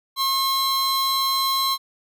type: tone pair together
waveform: 45% pulse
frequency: 1077 / 4051 Hz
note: C6 / B7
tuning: +50 / +43 cents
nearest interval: octave + major seventh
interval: 2293 cents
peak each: -22 dBFS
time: 0.16-1.78 s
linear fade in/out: 50 ms
effects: none